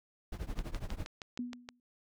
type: noise with tremolo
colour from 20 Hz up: brown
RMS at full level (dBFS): -35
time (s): 0.32-1.06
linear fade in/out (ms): 5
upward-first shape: triangle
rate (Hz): 12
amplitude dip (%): 95
type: click train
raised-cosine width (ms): 0.2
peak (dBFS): -25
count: 8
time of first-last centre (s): 0.59-1.689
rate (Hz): 6.37
type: tone with exponential decay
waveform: sine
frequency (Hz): 244.5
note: B3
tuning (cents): -17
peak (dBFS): -32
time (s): 1.39-1.8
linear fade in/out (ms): 2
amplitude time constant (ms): 89
effects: none